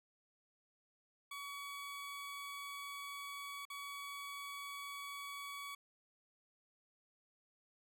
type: tone with dropouts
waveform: 20% pulse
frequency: 1131 Hz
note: C#6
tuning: 34 cents sharp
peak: -40 dBFS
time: 1.31-5.75 s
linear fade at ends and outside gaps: 5 ms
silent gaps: 3.653-3.7 s
effects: none